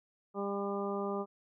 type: harmonic tone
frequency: 200 Hz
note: G3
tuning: 35 cents sharp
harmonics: 1 / 2 / 3 / 4 / 5 / 6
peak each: -38 / -36 / -41 / -43 / -45 / -42 dBFS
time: 0.34-1.26 s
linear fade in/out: 50 ms
effects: none